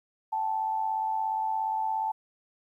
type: tone pair together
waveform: sine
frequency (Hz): 778 / 875.1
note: G5 / A5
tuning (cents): -13 / -10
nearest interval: major second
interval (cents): 203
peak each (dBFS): -34 / -27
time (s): 0.32-2.12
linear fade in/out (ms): 10
effects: 11-bit